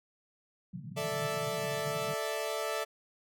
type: band-pass noise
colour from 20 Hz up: white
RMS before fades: -42 dBFS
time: 0.73-2.14 s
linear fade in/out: 5 ms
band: 130 to 180 Hz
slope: 48 dB/octave
type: chord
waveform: sawtooth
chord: A suspended fourth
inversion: none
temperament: equal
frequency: 440 / 587.3 / 659.3 Hz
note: A4 / D5 / E5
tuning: 0 / 0 / 0 cents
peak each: -33 dBFS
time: 0.96-2.85 s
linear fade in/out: 20 ms
effects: none